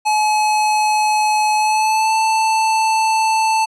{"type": "tone with pitch glide", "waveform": "square", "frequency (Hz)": [853, 882.6], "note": ["G#5", "A5"], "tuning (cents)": [46, 5], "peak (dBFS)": -14, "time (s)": [0.05, 3.66], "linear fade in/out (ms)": 20, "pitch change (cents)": 59, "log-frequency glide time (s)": [1.56, 2.14], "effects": ["resampled to 24000 Hz"]}